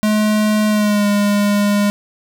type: tone with pitch glide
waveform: square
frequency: 212.9 to 204.6 Hz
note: G#3 to G#3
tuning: +43 to -26 cents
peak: -13 dBFS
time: 0.03-1.9 s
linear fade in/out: 0 ms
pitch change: -69 cents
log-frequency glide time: 0.68-1.07 s
effects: none